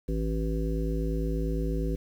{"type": "harmonic tone", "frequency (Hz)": 54.3, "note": "A1", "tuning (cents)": -22, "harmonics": [1, 3, 5, 7, 9], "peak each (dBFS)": [-28, -33, -35, -36, -38], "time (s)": [0.08, 1.96], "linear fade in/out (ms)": 10, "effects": ["9-bit"]}